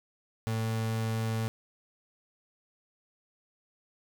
35% pulse tone, 112 Hz, A2, 31 cents sharp, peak -27 dBFS, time 0.47-1.48 s, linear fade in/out 0 ms, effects none

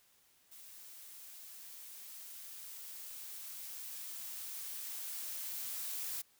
blue noise with level ramp, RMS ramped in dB -54 to -40 dBFS, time 0.51-6.22 s, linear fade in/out 10 ms, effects white hiss -69 dBFS RMS until 6.39 s

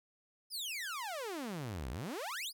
sawtooth exponential two-way sweep, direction down then up, 5274 to 56.7 to 5274 Hz, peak -35 dBFS, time 0.5-2.53 s, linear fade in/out 50 ms, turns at 1.9 s, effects none

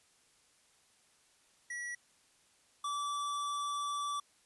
square tone pair in turn, 1933 / 1158.2 Hz, B6 / D6, -38 / -24 cents, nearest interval major sixth, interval 886 cents, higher first, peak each -39 / -35 dBFS, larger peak second, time 1.7-1.95 / 2.84-4.2 s, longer second, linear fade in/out 5 ms, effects white hiss -68 dBFS RMS until 4.45 s + resampled to 24000 Hz

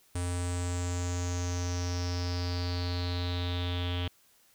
square tone with low-pass filter sweep, 88.4 Hz, F2, 22 cents sharp, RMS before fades -32 dBFS, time 0.15-4.08 s, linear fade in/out 5 ms, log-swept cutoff 9000 to 3200 Hz, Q 7.1, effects white hiss -64 dBFS RMS until 4.54 s

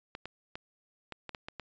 clicks, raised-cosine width 0.3 ms, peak -24 dBFS, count 8, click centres 0.151 / 0.256 / 0.555 / 1.123 / 1.293 / 1.348 / 1.485 / 1.597 s, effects resampled to 16000 Hz

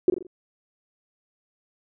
sine tone with echo, 362.4 Hz, F#4, 36 cents flat, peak -12 dBFS, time 0.08-0.1 s, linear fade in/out 2 ms, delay 42 ms, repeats 4, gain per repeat -7 dB, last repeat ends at 0.268 s, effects none

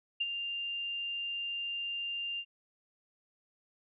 sine tone with ADSR envelope, 2794 Hz, F7, in tune, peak -27 dBFS, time 0.2-2.45 s, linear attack 11 ms, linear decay 35 ms, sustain -7 dB, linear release 61 ms, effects none

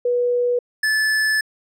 sine / square tone pair in turn, 487.7 / 1738 Hz, B4 / A6, -22 / -22 cents, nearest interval octave + minor seventh, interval 2200 cents, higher second, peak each -16 / -17 dBFS, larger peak first, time 0.05-0.59 / 0.83-1.41 s, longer second, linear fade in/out 5 ms, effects low-pass 10000 Hz 12 dB/octave

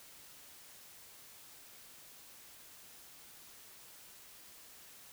silence, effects white hiss -56 dBFS RMS until 5.12 s

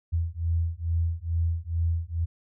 sine beating tone pair, 82.41 / 84.71 Hz, E2 / E2, 0 / +48 cents, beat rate 2.3 Hz, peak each -27 dBFS, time 0.12-2.26 s, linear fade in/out 20 ms, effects none

